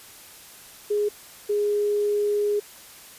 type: tone pair in turn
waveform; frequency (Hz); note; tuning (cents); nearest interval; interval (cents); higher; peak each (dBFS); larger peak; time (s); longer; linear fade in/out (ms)
sine; 415.3 / 413.7; G#4 / G#4; 0 / -7; unison; 7; first; -20; neither; 0.9-1.09 / 1.49-2.6; second; 10
effects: white hiss -46 dBFS RMS until 3.18 s + resampled to 32000 Hz